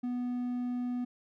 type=tone; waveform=triangle; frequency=246.2 Hz; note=B3; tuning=5 cents flat; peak=-29 dBFS; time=0.03-1.05 s; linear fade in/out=10 ms; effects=none